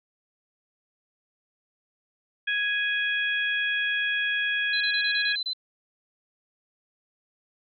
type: harmonic tone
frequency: 830.6 Hz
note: G#5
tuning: in tune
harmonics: 2 / 3 / 4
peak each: -25 / -29 / -31 dBFS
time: 2.47-5.36 s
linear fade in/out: 10 ms
type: tone bursts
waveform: sine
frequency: 4043 Hz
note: B7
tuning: 40 cents sharp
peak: -26 dBFS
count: 8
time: 4.73-5.534 s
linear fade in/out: 5 ms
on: 76 ms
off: 28 ms
effects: MP3 96 kbps